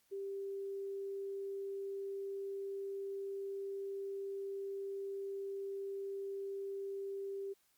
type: tone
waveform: sine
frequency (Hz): 393.7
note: G4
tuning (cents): +8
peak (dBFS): -39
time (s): 0.11-7.54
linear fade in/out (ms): 20
effects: white hiss -74 dBFS RMS until 7.77 s + Opus 48 kbps